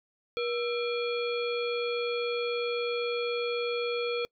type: harmonic tone with a mistuned harmonic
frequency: 478.1 Hz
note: A#4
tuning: 44 cents sharp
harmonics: 1 / 3 / 5 / 7 / 9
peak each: -29 / -39 / -37 / -40 / -43 dBFS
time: 0.37-4.25 s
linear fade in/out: 0 ms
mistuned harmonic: 3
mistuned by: -130 cents
effects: noise-tail reverb RT60 0.1 s tail -25 dB re dry